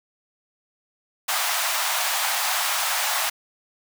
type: high-pass noise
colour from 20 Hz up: pink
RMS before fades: -24 dBFS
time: 1.28-3.3 s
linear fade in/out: 10 ms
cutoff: 680 Hz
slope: 48 dB/octave
effects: none